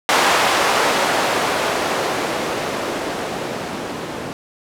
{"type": "noise with low-pass filter sweep", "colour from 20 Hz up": "violet", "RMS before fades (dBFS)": -20, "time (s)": [0.09, 4.33], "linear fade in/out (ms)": 0, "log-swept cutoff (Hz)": [830, 280], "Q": 0.81, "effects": []}